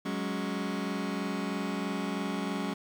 sawtooth chord, F# suspended second, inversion none, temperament just, 185 / 208.1 / 277.5 Hz, F#3 / G#3 / C#4, 0 / +4 / +2 cents, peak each -31 dBFS, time 0.05-2.74 s, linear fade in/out 10 ms, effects low-pass 5000 Hz 12 dB/octave + 9-bit

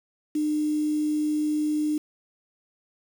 sine tone with quantisation, 302.4 Hz, D#4, 49 cents flat, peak -22 dBFS, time 0.35-1.98 s, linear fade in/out 5 ms, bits 7, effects none

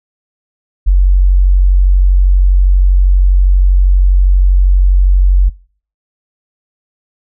sine tone, 46.25 Hz, F#1, in tune, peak -4 dBFS, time 0.86-5.5 s, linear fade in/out 20 ms, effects noise-tail reverb RT60 0.5 s tail -24 dB re dry

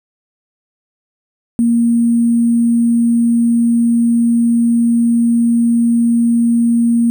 sine tone with sample-and-hold, 234.2 Hz, A#3, 8 cents sharp, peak -9 dBFS, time 1.59-7.1 s, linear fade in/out 0 ms, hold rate 8820 Hz, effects none

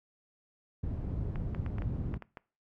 white low-pass noise, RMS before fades -35 dBFS, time 0.83-2.18 s, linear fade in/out 10 ms, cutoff 130 Hz, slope 12 dB/octave
clicks, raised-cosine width 0.5 ms, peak -28 dBFS, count 8, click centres 1.358 / 1.548 / 1.663 / 1.784 / 1.821 / 2.141 / 2.223 / 2.372 s
effects noise-tail reverb RT60 0.4 s tail -23 dB re dry

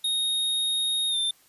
square tone with pitch glide, 3729 to 3577 Hz, A#7 to A7, 0 to +28 cents, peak -24 dBFS, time 0.04-1.31 s, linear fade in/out 5 ms, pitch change -72 cents, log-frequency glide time 1.09-1.17 s, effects white hiss -59 dBFS RMS until 1.48 s + resampled to 32000 Hz

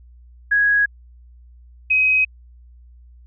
sine tone pair in turn, 1660 / 2529 Hz, G#6 / D#7, -1 / +28 cents, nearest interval perfect fifth, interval 729 cents, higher second, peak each -13 dBFS, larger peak neither, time 0.51-0.86 / 1.9-2.25 s, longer neither, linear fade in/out 10 ms, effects added 60 Hz sine -43 dBFS peak until 3.26 s

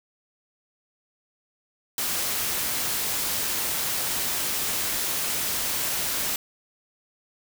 white noise, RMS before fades -27 dBFS, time 1.98-6.36 s, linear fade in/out 2 ms, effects none

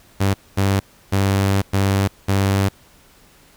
sawtooth tone bursts at uneven times, 98 Hz, G2, in tune, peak -11 dBFS, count 5, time 0.2-0.34 / 0.57-0.8 / 1.12-1.62 / 1.73-2.08 / 2.28-2.69 s, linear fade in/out 10 ms, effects pink hiss -51 dBFS RMS until 3.56 s

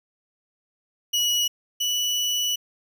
30% pulse tone pair in turn, 2923 / 2955 Hz, F#7 / F#7, -22 / -3 cents, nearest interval unison, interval 19 cents, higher second, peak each -17 / -19 dBFS, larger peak first, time 1.13-1.48 / 1.8-2.56 s, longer second, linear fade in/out 10 ms, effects none

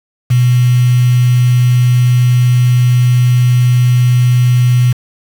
sine tone with quantisation, 123.9 Hz, B2, 6 cents sharp, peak -6 dBFS, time 0.3-4.93 s, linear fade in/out 10 ms, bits 4, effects none

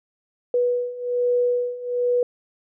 sine beating tone pair, 488.6 / 489.8 Hz, B4 / B4, -19 / -14 cents, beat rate 1.2 Hz, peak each -24 / -21 dBFS, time 0.54-2.23 s, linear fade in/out 2 ms, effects none

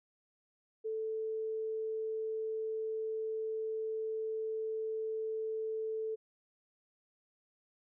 sine tone, 440 Hz, A4, in tune, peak -34 dBFS, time 0.84-6.16 s, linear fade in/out 20 ms, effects none

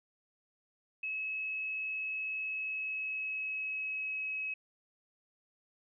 sine tone with pitch glide, 2578 to 2560 Hz, E7 to D#7, -39 to +49 cents, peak -34 dBFS, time 1.03-4.54 s, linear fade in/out 5 ms, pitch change -12 cents, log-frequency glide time 2.47-4.24 s, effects none

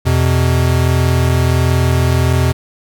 square tone pair together, 85.27 / 126.7 Hz, F2 / B2, -41 / +45 cents, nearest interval perfect fifth, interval 686 cents, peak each -14 dBFS, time 0.05-2.53 s, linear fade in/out 20 ms, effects none

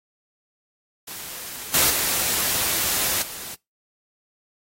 white noise with level steps, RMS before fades -35 / -18 / -23 / -35 dBFS, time 1.07-3.55 s, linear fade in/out 10 ms, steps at 1.74 / 1.9 / 3.22 s, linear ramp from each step 2 ms, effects noise-tail reverb RT60 0.2 s tail -23 dB re dry + AAC 48 kbps

